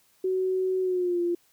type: tone with pitch glide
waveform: sine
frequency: 373.9 to 346.9 Hz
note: F#4 to F4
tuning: +18 to -12 cents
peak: -23 dBFS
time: 0.24-1.35 s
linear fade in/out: 5 ms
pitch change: -130 cents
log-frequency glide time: 0.81-1.21 s
effects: white hiss -64 dBFS RMS until 1.52 s